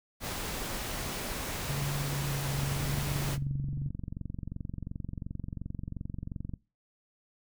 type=noise; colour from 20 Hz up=pink; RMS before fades=-36 dBFS; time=0.2-3.38 s; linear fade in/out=50 ms
type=tone with vibrato; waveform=sine; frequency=140 Hz; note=C#3; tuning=18 cents sharp; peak=-31 dBFS; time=1.69-3.89 s; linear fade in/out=5 ms; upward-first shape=sine; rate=0.94 Hz; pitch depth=21 cents each way
type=click train; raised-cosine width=5 ms; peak=-25 dBFS; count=91; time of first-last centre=2.59-6.537 s; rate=22.8 Hz
effects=noise-tail reverb RT60 0.3 s tail -21 dB re dry